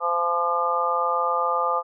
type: harmonic tone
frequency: 172.2 Hz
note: F3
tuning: 24 cents flat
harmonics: 3 / 4 / 5 / 6 / 7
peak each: -27 / -30 / -27 / -31 / -23 dBFS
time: 0-1.83 s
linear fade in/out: 50 ms
effects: none